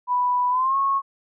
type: tone with pitch glide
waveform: sine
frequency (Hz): 987.8 to 1096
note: B5 to C#6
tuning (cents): 0 to -20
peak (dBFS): -18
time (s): 0.07-1.02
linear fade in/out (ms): 50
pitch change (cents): +180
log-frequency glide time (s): 0.5-0.77
effects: none